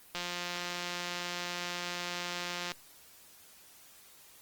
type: click train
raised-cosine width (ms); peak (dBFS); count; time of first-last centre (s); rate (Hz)
0.2; -19; 453; 0.15-2.718; 176
effects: white hiss -57 dBFS RMS until 4.41 s + Opus 24 kbps